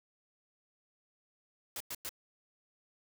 white noise bursts, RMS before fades -40 dBFS, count 3, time 1.76-2.092 s, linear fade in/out 2 ms, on 44 ms, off 100 ms, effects none

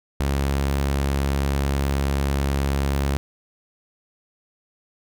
sawtooth tone, 69.3 Hz, C#2, in tune, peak -16 dBFS, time 0.2-3.17 s, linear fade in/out 0 ms, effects none

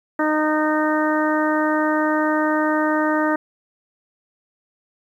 harmonic tone, 307.4 Hz, D#4, 21 cents flat, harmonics 1 / 2 / 3 / 4 / 5 / 6, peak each -20 / -23 / -25 / -26 / -27 / -28 dBFS, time 0.19-3.36 s, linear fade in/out 5 ms, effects 9-bit

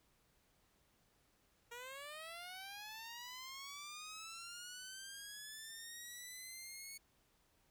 10% pulse linear sweep, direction up, 466.8 to 2217 Hz, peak -40 dBFS, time 1.71-6.98 s, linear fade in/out 10 ms, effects pink hiss -75 dBFS RMS until 7.7 s

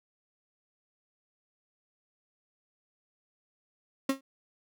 35% pulse tone with exponential decay, 270 Hz, C#4, 45 cents flat, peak -20 dBFS, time 4.09-4.21 s, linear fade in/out 5 ms, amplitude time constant 25 ms, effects none

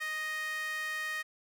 sawtooth tone with high-pass filter, 622.3 Hz, D#5, in tune, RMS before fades -36 dBFS, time 0-1.23 s, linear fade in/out 20 ms, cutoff 1700 Hz, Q 6.6, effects none

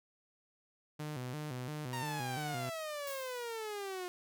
sawtooth tone with vibrato, 137.9 Hz, C#3, 9 cents flat, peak -35 dBFS, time 0.99-2.7 s, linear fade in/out 10 ms, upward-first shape square, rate 2.9 Hz, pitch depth 160 cents each way
sawtooth exponential sweep, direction down, 942 to 355.3 Hz, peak -35 dBFS, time 1.93-4.08 s, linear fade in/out 0 ms
blue noise with exponential decay, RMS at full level -44 dBFS, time 3.07-3.72 s, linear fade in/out 2 ms, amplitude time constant 140 ms
effects none

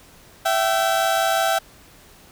30% pulse tone pair together, 665 / 770.3 Hz, E5 / G5, +15 / -30 cents, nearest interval minor third, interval 255 cents, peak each -18 dBFS, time 0.45-1.59 s, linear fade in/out 10 ms, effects pink hiss -49 dBFS RMS until 2.31 s

